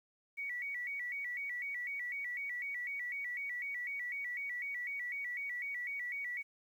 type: tone with vibrato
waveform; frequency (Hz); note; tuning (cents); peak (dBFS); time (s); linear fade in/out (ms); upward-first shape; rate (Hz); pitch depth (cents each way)
sine; 2093; C7; 0; -37; 0.37-6.43; 20; square; 4; 120
effects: 11-bit